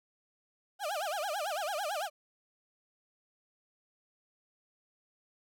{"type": "tone with vibrato", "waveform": "35% pulse", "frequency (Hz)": 700, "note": "F5", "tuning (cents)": 4, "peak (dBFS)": -31, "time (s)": [0.79, 2.1], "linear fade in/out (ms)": 50, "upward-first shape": "sine", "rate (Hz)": 9, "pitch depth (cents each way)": 300, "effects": []}